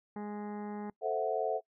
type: harmonic tone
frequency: 207.7 Hz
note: G#3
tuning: in tune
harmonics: 1 / 2 / 3 / 4 / 5 / 6 / 7 / 8 / 9 / 10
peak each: -39 / -44 / -55 / -45 / -56 / -58 / -62 / -62 / -61 / -65 dBFS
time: 0.16-0.9 s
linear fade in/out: 2 ms
type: chord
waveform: sine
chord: F# half-diminished seventh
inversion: first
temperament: equal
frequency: 440 / 523.3 / 659.3 / 740 Hz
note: A4 / C5 / E5 / F#5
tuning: 0 / 0 / 0 / 0 cents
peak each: -34 / -37 / -34 / -35 dBFS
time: 1.01-1.61 s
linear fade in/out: 50 ms
effects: noise-tail reverb RT60 0.1 s tail -24 dB re dry